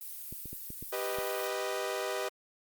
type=noise; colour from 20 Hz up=violet; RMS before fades=-42 dBFS; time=0.01-1.48 s; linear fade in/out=2 ms
type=clicks; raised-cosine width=3 ms; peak=-31 dBFS; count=6; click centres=0.326 / 0.457 / 0.53 / 0.704 / 0.826 / 1.186 s
type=chord; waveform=sawtooth; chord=G augmented; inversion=none; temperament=equal; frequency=392 / 493.9 / 622.3 Hz; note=G4 / B4 / D#5; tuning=0 / 0 / 0 cents; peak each=-33 dBFS; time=0.92-2.29 s; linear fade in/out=10 ms
effects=Opus 32 kbps